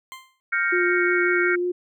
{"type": "tone with exponential decay", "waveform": "20% pulse", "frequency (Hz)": 1046.5, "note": "C6", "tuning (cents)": 0, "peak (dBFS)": -28, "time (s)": [0.12, 0.4], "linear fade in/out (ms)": 0, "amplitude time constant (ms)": 60}
{"type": "chord", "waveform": "sine", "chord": "G half-diminished seventh", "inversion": "third", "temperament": "equal", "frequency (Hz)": [1396.9, 1568, 1864.7, 2217], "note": ["F6", "G6", "Bb6", "Db7"], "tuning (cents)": [0, 0, 0, 0], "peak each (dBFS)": [-24, -26, -27, -25], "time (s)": [0.52, 1.56], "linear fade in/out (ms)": 10}
{"type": "tone with vibrato", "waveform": "sine", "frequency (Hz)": 355.3, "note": "F4", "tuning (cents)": 30, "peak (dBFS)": -21, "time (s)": [0.72, 1.72], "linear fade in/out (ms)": 10, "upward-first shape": "sine", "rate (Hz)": 5.5, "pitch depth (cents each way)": 13}
{"effects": []}